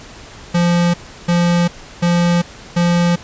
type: tone bursts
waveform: square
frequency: 173.4 Hz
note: F3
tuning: 12 cents flat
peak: -12 dBFS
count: 4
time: 0.54-3.16 s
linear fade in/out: 10 ms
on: 400 ms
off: 340 ms
effects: pink hiss -37 dBFS RMS until 3.23 s + resampled to 16000 Hz